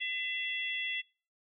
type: harmonic tone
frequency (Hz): 674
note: E5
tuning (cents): +38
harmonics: 3 / 4 / 5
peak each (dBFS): -36 / -37 / -38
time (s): 0-1.02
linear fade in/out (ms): 20
effects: noise-tail reverb RT60 0.4 s tail -25 dB re dry